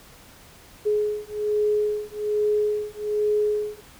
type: beating tone pair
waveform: sine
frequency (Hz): 420 / 421.2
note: G#4 / G#4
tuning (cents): +19 / +24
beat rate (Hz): 1.2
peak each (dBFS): -24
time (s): 0.85-3.81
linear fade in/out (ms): 20
effects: pink hiss -49 dBFS RMS until 3.99 s